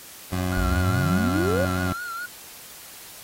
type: tone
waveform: 20% pulse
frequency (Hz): 91.3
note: F#2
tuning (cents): -23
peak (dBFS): -19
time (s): 0.32-1.93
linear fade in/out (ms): 5
type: tone with vibrato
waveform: triangle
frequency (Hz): 1400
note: F6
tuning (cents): +4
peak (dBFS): -28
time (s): 0.52-2.26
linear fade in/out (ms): 5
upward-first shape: sine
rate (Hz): 4.8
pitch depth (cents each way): 67
type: exponential sweep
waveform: sine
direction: up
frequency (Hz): 49 to 587.3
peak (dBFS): -22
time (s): 0.57-1.65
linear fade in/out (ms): 0
effects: white hiss -43 dBFS RMS until 3.23 s + AAC 48 kbps